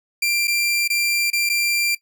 sawtooth tone with dropouts, 2371 Hz, D7, 16 cents sharp, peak -14 dBFS, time 0.22-1.95 s, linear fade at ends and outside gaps 5 ms, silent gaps 0.473-0.478 / 0.878-0.9 / 1.303-1.33 / 1.492-1.497 s, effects noise-tail reverb RT60 0.1 s tail -19 dB re dry

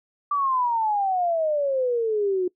sine exponential sweep, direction down, 1174.7 to 356.5 Hz, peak -20 dBFS, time 0.31-2.48 s, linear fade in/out 5 ms, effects noise-tail reverb RT60 0.1 s tail -22 dB re dry

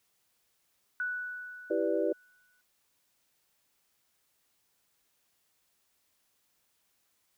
sine tone with exponential decay, 1480 Hz, F#6, in tune, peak -29 dBFS, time 1-2.61 s, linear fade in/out 1 ms, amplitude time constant 350 ms
sine chord, E minor seventh, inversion none, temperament equal, 329.6 / 392 / 493.9 / 587.3 Hz, E4 / G4 / B4 / D5, 0 / 0 / 0 / 0 cents, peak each -32 dBFS, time 1.7-2.13 s, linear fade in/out 10 ms
effects white hiss -74 dBFS RMS until 7.37 s

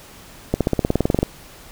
accelerating click train, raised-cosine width 2 ms, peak -3 dBFS, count 14, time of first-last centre 0.54-1.23 s, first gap 67 ms, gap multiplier 0.96, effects pink hiss -43 dBFS RMS until 1.71 s

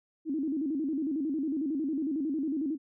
sine tone with vibrato, 293.7 Hz, D4, in tune, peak -28 dBFS, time 0.25-2.78 s, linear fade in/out 50 ms, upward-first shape square, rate 11 Hz, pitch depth 140 cents each way, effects none

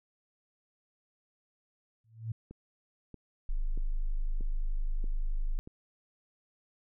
sine tone with exponential growth, 112.5 Hz, A2, 39 cents sharp, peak -29 dBFS, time 2.04-2.32 s, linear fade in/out 5 ms, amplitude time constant 60 ms
click train, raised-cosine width 3 ms, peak -33 dBFS, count 6, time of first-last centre 2.51-5.675 s, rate 1.58 Hz
sine tone, 25.81 Hz, G#0, 10 cents flat, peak -27 dBFS, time 3.49-5.59 s, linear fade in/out 0 ms
effects none

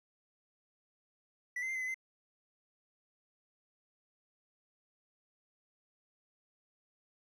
triangle tone with pitch steps, 1966 / 2062 / 2093 / 2045 / 2020 / 2069 Hz, B6 / C7 / C7 / C7 / B6 / C7, -8 / -26 / 0 / -40 / +39 / -20 cents, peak -33 dBFS, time 1.56-1.944 s, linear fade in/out 5 ms, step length 64 ms, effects none

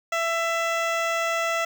15% pulse tone with notch filter, 666 Hz, E5, 18 cents sharp, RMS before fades -25 dBFS, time 0.12-1.65 s, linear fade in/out 5 ms, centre 12000 Hz, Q 0.53, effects none

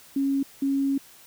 sine tone pair in turn, 274.9 / 274.9 Hz, C#4 / C#4, -14 / -14 cents, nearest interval unison, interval 0 cents, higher neither, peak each -21 dBFS, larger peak neither, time 0.16-0.43 / 0.62-0.98 s, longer second, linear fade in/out 5 ms, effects white hiss -51 dBFS RMS until 1.26 s

